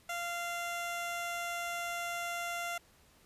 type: tone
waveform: 15% pulse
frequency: 692 Hz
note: F5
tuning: 16 cents flat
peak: -29 dBFS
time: 0.09-2.78 s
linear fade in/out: 5 ms
effects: pink hiss -64 dBFS RMS until 3.25 s + resampled to 32000 Hz